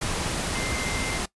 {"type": "tone in noise", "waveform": "sine", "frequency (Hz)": 2089, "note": "C7", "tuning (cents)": -3, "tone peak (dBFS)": -33, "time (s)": [0.54, 1.18], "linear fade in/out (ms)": 10, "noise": "pink", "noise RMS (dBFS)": -28, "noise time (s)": [0.01, 1.26], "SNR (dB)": -8, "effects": ["noise-tail reverb RT60 0.1 s tail -19 dB re dry", "resampled to 24000 Hz"]}